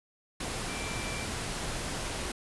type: tone in noise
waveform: sine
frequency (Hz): 2349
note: D7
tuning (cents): 0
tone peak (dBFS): -41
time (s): 0.68-1.25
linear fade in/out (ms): 5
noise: pink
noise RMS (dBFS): -35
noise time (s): 0.4-2.32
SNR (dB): -9
effects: resampled to 24000 Hz